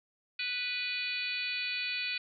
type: harmonic tone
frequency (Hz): 493.9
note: B4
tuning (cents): 0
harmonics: 3 / 4 / 5 / 6 / 7 / 8 / 9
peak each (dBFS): -44 / -44 / -34 / -44 / -44 / -41 / -41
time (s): 0.39-2.18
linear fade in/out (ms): 5
effects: none